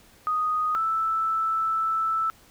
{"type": "tone pair in turn", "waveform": "sine", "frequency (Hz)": [1244.5, 1318.5], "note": ["D#6", "E6"], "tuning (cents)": [0, 0], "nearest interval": "minor second", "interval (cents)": 100, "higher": "second", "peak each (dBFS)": -22, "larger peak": "neither", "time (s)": [[0.27, 0.75], [0.75, 2.3]], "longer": "second", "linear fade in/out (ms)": 0, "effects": ["pink hiss -55 dBFS RMS until 2.5 s"]}